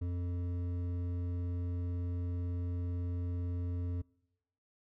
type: tone with hard clipping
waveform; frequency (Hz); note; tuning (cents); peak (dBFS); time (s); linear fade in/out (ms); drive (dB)
triangle; 88.2; F2; +18; -35; 0.01-4.02; 10; 13
effects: noise-tail reverb RT60 1.0 s tail -26 dB re dry